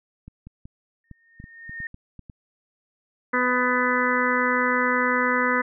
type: clicks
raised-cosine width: 5 ms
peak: -28 dBFS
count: 11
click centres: 0.28 / 0.47 / 0.655 / 1.113 / 1.401 / 1.441 / 1.695 / 1.803 / 1.944 / 2.193 / 2.298 s
type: tone with exponential growth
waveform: sine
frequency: 1837 Hz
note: A#6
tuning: 26 cents flat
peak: -28 dBFS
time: 1.04-1.87 s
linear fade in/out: 2 ms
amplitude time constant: 180 ms
type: harmonic tone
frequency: 249.6 Hz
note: B3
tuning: 19 cents sharp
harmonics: 1 / 2 / 4 / 5 / 6 / 7 / 8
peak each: -27 / -27 / -27 / -27 / -27 / -27 / -27 dBFS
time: 3.33-5.62 s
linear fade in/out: 10 ms
effects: none